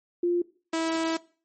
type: tone pair in turn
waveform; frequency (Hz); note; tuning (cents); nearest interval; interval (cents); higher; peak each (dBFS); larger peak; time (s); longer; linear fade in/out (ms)
sine / sawtooth; 349.2 / 326; F4 / E4; 0 / -19; minor second; 119; first; -21; neither; 0.23-0.42 / 0.73-1.17; second; 5
effects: noise-tail reverb RT60 0.4 s tail -20 dB re dry + MP3 32 kbps